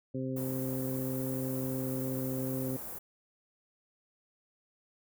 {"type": "harmonic tone", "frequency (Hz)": 130.81, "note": "C3", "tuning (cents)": 0, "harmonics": [1, 2, 3, 4], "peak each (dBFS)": [-37, -35, -41, -41], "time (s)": [0.14, 2.77], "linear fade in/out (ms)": 10}
{"type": "band-stop noise", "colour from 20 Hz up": "white", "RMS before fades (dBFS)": -42, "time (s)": [0.36, 2.99], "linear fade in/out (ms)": 10, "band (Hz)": [900, 14000], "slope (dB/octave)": 12}
{"effects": []}